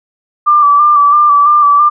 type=tone with vibrato; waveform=sine; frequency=1174 Hz; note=D6; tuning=1 cent flat; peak=-4 dBFS; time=0.46-1.9 s; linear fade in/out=20 ms; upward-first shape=square; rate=3 Hz; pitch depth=29 cents each way; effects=none